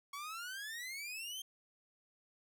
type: exponential sweep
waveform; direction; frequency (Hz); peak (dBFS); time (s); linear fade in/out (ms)
sawtooth; up; 1108.7 to 3200; -39; 0.13-1.42; 5
effects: none